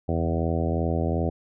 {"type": "harmonic tone with a mistuned harmonic", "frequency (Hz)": 82.7, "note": "E2", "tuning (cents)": 6, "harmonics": [1, 2, 3, 4, 5, 6, 7, 8, 9], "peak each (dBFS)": [-26, -29, -31, -32, -33, -34, -34, -35, -36], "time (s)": [0.08, 1.3], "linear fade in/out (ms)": 10, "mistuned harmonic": 1, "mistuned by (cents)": 47, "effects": []}